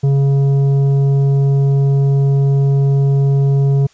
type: tone with tanh clipping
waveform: sine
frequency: 138.59 Hz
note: C#3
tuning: in tune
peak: -11 dBFS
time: 0.03-3.87 s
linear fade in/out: 10 ms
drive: 8 dB
effects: white hiss -51 dBFS RMS until 3.93 s + resampled to 16000 Hz